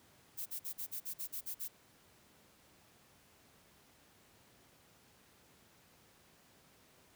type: noise bursts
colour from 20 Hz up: violet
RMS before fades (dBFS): -41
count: 10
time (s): 0.37-1.684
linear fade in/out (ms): 20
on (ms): 90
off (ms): 46
effects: pink hiss -65 dBFS RMS until 7.15 s + high-pass 80 Hz 12 dB/octave